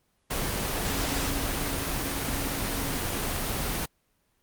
sine tone in noise, 277.2 Hz, C#4, in tune, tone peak -37 dBFS, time 0.89-2.99 s, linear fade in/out 10 ms, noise pink, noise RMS -29 dBFS, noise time 0.3-3.86 s, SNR -11 dB, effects pink hiss -71 dBFS RMS until 4.42 s + Opus 24 kbps

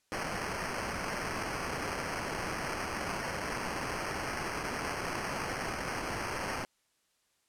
white noise with sample-and-hold, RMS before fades -36 dBFS, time 0.12-6.65 s, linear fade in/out 0 ms, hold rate 3675 Hz, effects white hiss -74 dBFS RMS until 7.48 s + low-pass 10000 Hz 12 dB/octave

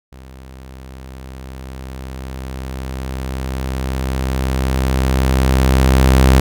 sawtooth tone with level ramp, 65.41 Hz, C2, in tune, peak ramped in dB -32 to -3 dBFS, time 0.12-6.4 s, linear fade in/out 5 ms, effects none

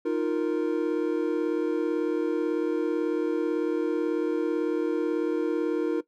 triangle chord, Eb suspended second, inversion none, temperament equal, 311.1 / 349.2 / 466.2 Hz, Eb4 / F4 / Bb4, 0 / 0 / 0 cents, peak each -26 dBFS, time 0.05-6.01 s, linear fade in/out 10 ms, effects noise-tail reverb RT60 0.1 s tail -17 dB re dry

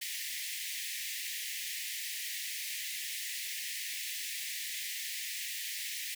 pink high-pass noise, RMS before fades -39 dBFS, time 0.01-6.15 s, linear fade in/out 10 ms, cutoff 1800 Hz, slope 96 dB/octave, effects none

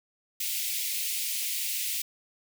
white high-pass noise, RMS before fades -31 dBFS, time 0.4-2.02 s, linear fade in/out 5 ms, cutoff 2100 Hz, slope 48 dB/octave, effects none

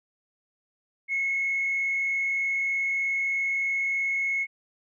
sine tone with frequency modulation, 2182 Hz, C#7, 28 cents flat, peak -23 dBFS, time 1.08-4.47 s, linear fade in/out 50 ms, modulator 43.2 Hz, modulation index 0.53, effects tanh soft clip ceiling -19 dBFS

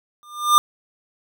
square tone with exponential growth, 1200 Hz, D6, 37 cents sharp, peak -8 dBFS, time 0.23-0.58 s, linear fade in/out 0 ms, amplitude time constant 76 ms, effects none

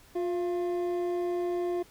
triangle tone pair together, 354.8 / 687.4 Hz, F4 / F5, +27 / -28 cents, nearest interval major seventh, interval 1145 cents, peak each -26 / -35 dBFS, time 0.15-1.83 s, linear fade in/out 10 ms, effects pink hiss -57 dBFS RMS until 1.9 s

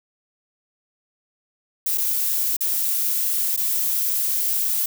violet noise with dropouts, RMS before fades -22 dBFS, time 1.86-4.86 s, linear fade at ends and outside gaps 5 ms, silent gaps 1.976-1.98 / 2.567-2.607 / 3.565-3.574 s, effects none

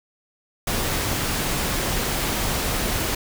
pink noise, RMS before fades -24 dBFS, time 0.67-3.15 s, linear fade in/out 5 ms, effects none

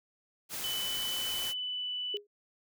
white noise, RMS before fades -38 dBFS, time 0.49-1.54 s, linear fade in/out 50 ms
sine tone with pitch glide, 3000 to 2979 Hz, F#7 to F#7, +23 to +11 cents, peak -33 dBFS, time 0.64-2.17 s, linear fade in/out 0 ms, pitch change -12 cents, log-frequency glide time 1.44-1.93 s
sine tone with exponential decay, 411.3 Hz, G#4, 17 cents flat, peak -31 dBFS, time 2.14-2.27 s, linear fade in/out 5 ms, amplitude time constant 28 ms
effects none

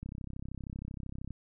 click train, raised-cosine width 5 ms, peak -28 dBFS, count 43, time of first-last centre 0.03-1.307 s, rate 32.9 Hz, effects none

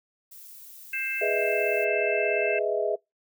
violet noise, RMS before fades -46 dBFS, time 0.31-1.85 s, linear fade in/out 10 ms
harmonic tone, 528 Hz, C5, 16 cents sharp, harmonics 3 / 4 / 5, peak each -35 / -34 / -29 dBFS, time 0.93-2.59 s, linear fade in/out 5 ms
sine chord, E major seventh, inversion first, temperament equal, 415.3 / 493.9 / 622.3 / 659.3 Hz, G#4 / B4 / D#5 / E5, 0 / 0 / 0 / 0 cents, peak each -28 / -32 / -29 / -28 dBFS, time 1.21-2.96 s, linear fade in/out 10 ms
effects noise-tail reverb RT60 0.2 s tail -26 dB re dry

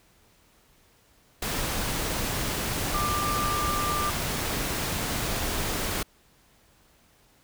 sine tone in noise, 1188 Hz, D6, 20 cents sharp, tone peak -27 dBFS, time 2.94-4.1 s, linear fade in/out 5 ms, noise pink, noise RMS -29 dBFS, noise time 1.42-6.03 s, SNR -1 dB, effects pink hiss -61 dBFS RMS until 7.43 s

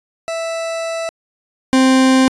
40% pulse tone pair in turn, 659.3 / 261.6 Hz, E5 / C4, 0 / 0 cents, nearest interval octave + major third, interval 1600 cents, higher first, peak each -19 / -8 dBFS, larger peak second, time 0.28-1.09 / 1.73-2.28 s, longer first, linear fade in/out 0 ms, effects resampled to 22050 Hz

